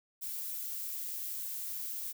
violet noise, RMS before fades -39 dBFS, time 0.21-2.13 s, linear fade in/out 20 ms, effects none

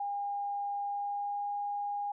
sine tone with pitch glide, 809 to 815.6 Hz, G#5 to G#5, -46 to -32 cents, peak -32 dBFS, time 0-2.12 s, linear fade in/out 5 ms, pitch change +14 cents, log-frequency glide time 0.76-1.51 s, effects none

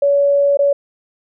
sine tone with dropouts, 566 Hz, C#5, 36 cents sharp, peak -10 dBFS, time 0.02-0.73 s, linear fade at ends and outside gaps 5 ms, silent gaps 0.572-0.59 s, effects none

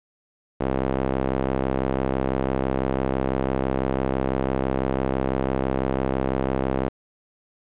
sawtooth tone with band-pass filter, 66 Hz, C2, 16 cents sharp, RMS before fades -24 dBFS, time 0.6-6.89 s, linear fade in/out 10 ms, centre 480 Hz, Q 0.85, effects resampled to 8000 Hz + 8-bit

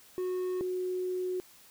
triangle / sine tone pair in turn, 366.3 / 366.3 Hz, F#4 / F#4, -17 / -17 cents, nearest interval unison, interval 0 cents, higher neither, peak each -28 / -30 dBFS, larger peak first, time 0.18-0.61 / 0.61-1.4 s, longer second, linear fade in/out 0 ms, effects white hiss -57 dBFS RMS until 1.7 s

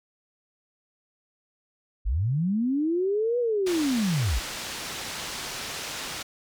sine linear two-way sweep, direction up then down, 41.85 to 493.9 to 41.85 Hz, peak -22 dBFS, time 2.05-4.4 s, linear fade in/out 20 ms, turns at 3.39 s
white low-pass noise, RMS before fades -35 dBFS, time 3.66-6.23 s, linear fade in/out 10 ms, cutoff 5800 Hz, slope 12 dB/octave
effects none

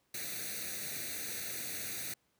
white noise with comb filter, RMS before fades -40 dBFS, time 0.14-2.14 s, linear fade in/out 5 ms, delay 0.48 ms, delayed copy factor +0.8, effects pink hiss -75 dBFS RMS until 2.39 s + high-pass 80 Hz 12 dB/octave

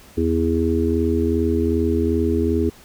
harmonic tone, 82.6 Hz, E2, 4 cents sharp, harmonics 1 / 3 / 4 / 5, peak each -22 / -22 / -22 / -22 dBFS, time 0.17-2.7 s, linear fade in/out 10 ms, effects pink hiss -47 dBFS RMS until 2.84 s

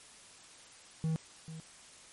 triangle tone with echo, 160 Hz, D#3, 49 cents sharp, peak -27 dBFS, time 1.04-1.16 s, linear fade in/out 0 ms, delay 440 ms, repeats 1, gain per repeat -13 dB, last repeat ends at 1.6 s, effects white hiss -55 dBFS RMS until 2.12 s + MP3 48 kbps

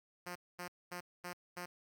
5% pulse tone bursts, 177.4 Hz, F3, 27 cents sharp, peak -31 dBFS, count 5, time 0.26-1.66 s, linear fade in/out 10 ms, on 96 ms, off 230 ms, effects none

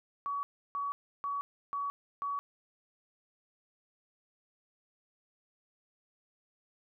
sine tone bursts, 1131 Hz, C#6, 34 cents sharp, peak -32 dBFS, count 5, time 0.26-2.39 s, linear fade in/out 0 ms, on 170 ms, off 320 ms, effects none

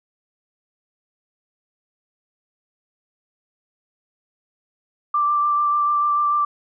sine tone with vibrato, 1177 Hz, D6, 3 cents sharp, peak -16 dBFS, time 5.14-6.45 s, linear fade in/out 5 ms, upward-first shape sine, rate 6.8 Hz, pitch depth 13 cents each way, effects none

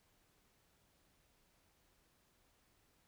silence, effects pink hiss -74 dBFS RMS until 3.07 s

